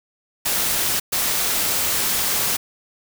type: noise bursts at uneven times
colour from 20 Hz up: white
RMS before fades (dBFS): -21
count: 2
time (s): 0.45-1 / 1.12-2.57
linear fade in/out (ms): 10
effects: none